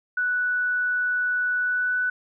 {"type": "tone with pitch glide", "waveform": "sine", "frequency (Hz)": [1480, 1491.2], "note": ["F#6", "F#6"], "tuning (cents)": [0, 13], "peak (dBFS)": -21, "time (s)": [0.17, 2.1], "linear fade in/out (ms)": 5, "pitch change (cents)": 13, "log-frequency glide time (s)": [1.6, 1.98], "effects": []}